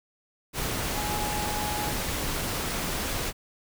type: tone in noise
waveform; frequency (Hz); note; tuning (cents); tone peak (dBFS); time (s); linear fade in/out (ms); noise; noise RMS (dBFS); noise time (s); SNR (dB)
sine; 837; G#5; +13; -32; 0.93-1.94; 50; pink; -30; 0.53-3.33; -5
effects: none